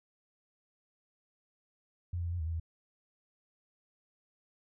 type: tone with pitch steps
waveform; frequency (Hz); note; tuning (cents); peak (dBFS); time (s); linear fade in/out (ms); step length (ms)
sine; 87.8 / 85.9 / 85.3 / 88.3 / 78.4 / 82.8 / 81.7; F2 / F2 / F2 / F2 / D#2 / E2 / E2; +10 / -28 / -40 / +20 / +14 / +8 / -15; -32; 2.13-2.599; 5; 67
effects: none